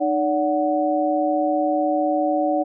sine tone cluster, 305.9 / 575 / 741 Hz, D#4 / D5 / F#5, -29 / -37 / +2 cents, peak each -22 dBFS, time 0-2.64 s, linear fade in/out 20 ms, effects none

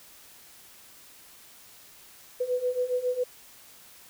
sine beating tone pair, 493.9 / 501.2 Hz, B4 / B4, 0 / +25 cents, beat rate 7.3 Hz, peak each -30 / -27 dBFS, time 2.4-3.24 s, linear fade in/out 10 ms, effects white hiss -52 dBFS RMS until 4.09 s

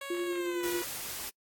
10% pulse tone with pitch glide, 554.4 to 488.2 Hz, C#5 to B4, 0 to -20 cents, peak -30 dBFS, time 0.01-0.84 s, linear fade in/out 5 ms, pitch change -220 cents, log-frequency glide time 0.26-0.68 s
sine tone with tremolo, 349.8 Hz, F4, 3 cents sharp, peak -29 dBFS, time 0.1-0.82 s, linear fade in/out 5 ms, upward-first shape sine, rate 11 Hz, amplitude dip 35%
white noise, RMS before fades -39 dBFS, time 0.63-1.3 s, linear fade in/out 10 ms
effects noise-tail reverb RT60 0.1 s tail -25 dB re dry + AAC 64 kbps

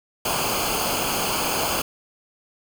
pink noise with comb filter, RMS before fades -24 dBFS, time 0.25-1.82 s, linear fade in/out 5 ms, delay 0.53 ms, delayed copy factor -0.75, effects none

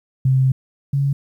sine tone pair in turn, 131.6 / 139.43 Hz, C3 / C#3, +10 / +10 cents, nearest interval minor second, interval 100 cents, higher second, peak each -12 / -15 dBFS, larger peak first, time 0.25-0.52 / 0.93-1.13 s, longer first, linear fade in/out 5 ms, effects 9-bit

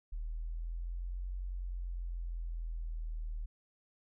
sine exponential two-way sweep, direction up then down, 38.89 to 45.71 to 38.89 Hz, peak -36 dBFS, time 0.12-3.46 s, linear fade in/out 10 ms, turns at 1.33 s, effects none

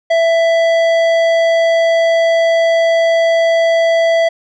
sine tone with tanh clipping, 663 Hz, E5, 10 cents sharp, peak -11 dBFS, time 0.1-4.29 s, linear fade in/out 10 ms, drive 13 dB, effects none

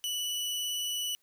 sawtooth tone with vibrato, 2960 Hz, F#7, in tune, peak -28 dBFS, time 0.04-1.15 s, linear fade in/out 0 ms, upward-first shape square, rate 18 Hz, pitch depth 8 cents each way, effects white hiss -72 dBFS RMS until 1.22 s

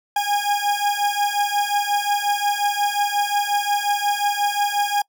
40% pulse beating tone pair, 816 / 821.6 Hz, G#5 / G#5, -31 / -19 cents, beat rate 5.6 Hz, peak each -21 dBFS, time 0.16-5.02 s, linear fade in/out 5 ms, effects noise-tail reverb RT60 0.1 s tail -25 dB re dry

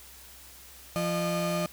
35% pulse tone pair together, 172.53 / 609 Hz, F3 / D#5, -21 / -37 cents, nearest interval octave + minor seventh, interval 2184 cents, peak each -28 dBFS, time 0.96-1.66 s, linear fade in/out 0 ms, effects added 64 Hz sine -56 dBFS peak until 1.72 s + white hiss -50 dBFS RMS until 1.72 s

